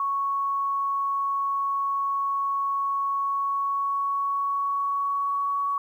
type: tone with pitch glide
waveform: sine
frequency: 1108.7 to 1122.9 Hz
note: C#6 to C#6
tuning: 0 to +22 cents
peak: -23 dBFS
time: 0-5.78 s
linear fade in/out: 2 ms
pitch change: +22 cents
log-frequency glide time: 3.08-5.61 s
effects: 10-bit